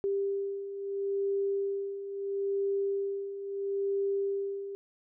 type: beating tone pair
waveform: sine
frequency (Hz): 395.6 / 396.35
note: G4 / G4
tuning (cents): +16 / +19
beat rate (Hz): 0.75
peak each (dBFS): -36 / -30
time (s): 0.04-4.75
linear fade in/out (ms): 0
effects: none